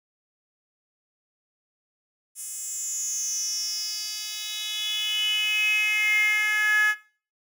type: tone with high-pass filter sweep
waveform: 10% pulse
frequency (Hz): 424.7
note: G#4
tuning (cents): +39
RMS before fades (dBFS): -26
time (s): 2.35-6.95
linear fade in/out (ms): 50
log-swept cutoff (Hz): 8700 to 1600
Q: 8.1
effects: noise-tail reverb RT60 0.4 s tail -17 dB re dry